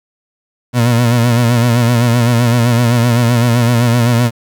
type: tone with vibrato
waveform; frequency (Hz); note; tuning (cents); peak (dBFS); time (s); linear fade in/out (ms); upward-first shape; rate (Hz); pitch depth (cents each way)
30% pulse; 119.2; A#2; +39; -6; 0.73-4.31; 50; sine; 7.8; 62
effects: 7-bit